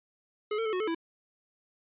square tone with pitch steps, 423.2 / 451.6 / 435.4 / 367.2 / 434.2 / 330.7 Hz, G#4 / A4 / A4 / F#4 / A4 / E4, +33 / +45 / -18 / -13 / -23 / +6 cents, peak -29 dBFS, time 0.51-0.948 s, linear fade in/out 5 ms, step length 73 ms, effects resampled to 8000 Hz

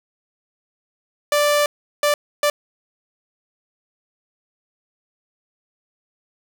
sawtooth tone bursts at uneven times, 587.3 Hz, D5, in tune, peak -11 dBFS, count 3, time 1.32-1.66 / 2.03-2.14 / 2.43-2.5 s, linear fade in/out 2 ms, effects none

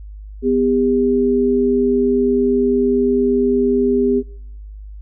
sine tone pair together, 250.1 / 401.3 Hz, B3 / G4, +22 / +41 cents, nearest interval minor sixth, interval 819 cents, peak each -16 / -15 dBFS, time 0.42-4.23 s, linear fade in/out 50 ms, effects noise-tail reverb RT60 0.9 s tail -26 dB re dry + added 51 Hz sine -31 dBFS peak until 5.01 s

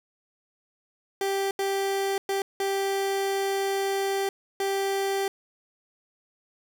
30% pulse tone bursts at uneven times, 392 Hz, G4, in tune, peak -22 dBFS, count 5, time 1.21-1.51 / 1.59-2.18 / 2.29-2.42 / 2.6-4.29 / 4.6-5.28 s, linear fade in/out 2 ms, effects none

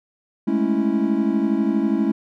triangle chord, A major seventh, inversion third, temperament equal, 207.7 / 220 / 277.2 / 329.6 Hz, G#3 / A3 / C#4 / E4, 0 / 0 / 0 / 0 cents, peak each -21 dBFS, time 0.47-2.12 s, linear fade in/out 10 ms, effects none

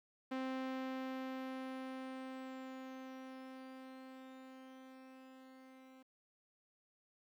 sawtooth tone with level ramp, 261.6 Hz, C4, in tune, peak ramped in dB -34 to -54 dBFS, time 0.31-6.03 s, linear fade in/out 10 ms, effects low-pass 3000 Hz 12 dB/octave + 12-bit

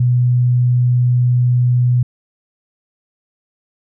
sine tone, 123.47 Hz, B2, in tune, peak -10 dBFS, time 0-2.03 s, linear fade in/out 5 ms, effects none

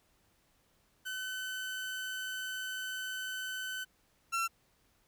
30% pulse tone pair in turn, 1518 / 1352.2 Hz, F#6 / E6, +44 / +44 cents, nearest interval major second, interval 200 cents, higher first, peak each -34 / -28 dBFS, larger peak second, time 1.05-3.85 / 4.32-4.48 s, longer first, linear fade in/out 20 ms, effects pink hiss -71 dBFS RMS until 5.07 s

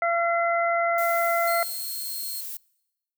harmonic tone, 681 Hz, F5, 44 cents flat, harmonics 1 / 2 / 3, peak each -23 / -26 / -28 dBFS, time 0.02-1.63 s, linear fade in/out 2 ms
violet noise, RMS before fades -35 dBFS, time 0.98-2.57 s, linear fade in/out 2 ms
10% pulse tone, 4248 Hz, C8, 25 cents sharp, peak -26 dBFS, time 1.47-2.41 s, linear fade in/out 5 ms
effects noise-tail reverb RT60 1.0 s tail -26 dB re dry

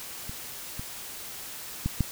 clicks, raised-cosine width 5 ms, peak -25 / -23 / -14 / -11 dBFS, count 4, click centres 0.295 / 0.795 / 1.86 / 2.007 s, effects white hiss -40 dBFS RMS until 2.11 s

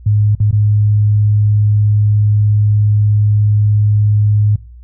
sine tone with dropouts, 104.8 Hz, G#2, 16 cents sharp, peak -8 dBFS, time 0.06-4.56 s, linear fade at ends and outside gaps 5 ms, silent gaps 0.352-0.401 / 0.512-0.527 s, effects noise-tail reverb RT60 0.4 s tail -25 dB re dry + added 60 Hz sine -33 dBFS peak until 4.83 s

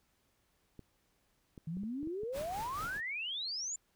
clicks, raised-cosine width 3 ms, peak -36 dBFS, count 8, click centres 0.793 / 1.578 / 1.77 / 1.835 / 2.03 / 2.073 / 2.234 / 2.412 s
sine exponential sweep, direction up, 154.3 to 7270 Hz, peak -36 dBFS, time 1.67-3.76 s, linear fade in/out 5 ms
pink noise with tremolo, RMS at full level -45 dBFS, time 2.32-3.01 s, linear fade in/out 50 ms, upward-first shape sine, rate 4.5 Hz, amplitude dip 50%
effects pink hiss -75 dBFS RMS until 3.95 s

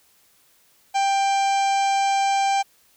harmonic tone with a mistuned harmonic, 788 Hz, G5, 9 cents sharp, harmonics 1 / 2 / 3 / 4 / 5 / 6 / 7 / 8 / 9 / 10, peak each -18 / -35 / -30 / -35 / -39 / -41 / -39 / -37 / -44 / -40 dBFS, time 0.94-2.63 s, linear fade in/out 20 ms, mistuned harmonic 5, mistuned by +50 cents, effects white hiss -59 dBFS RMS until 2.96 s

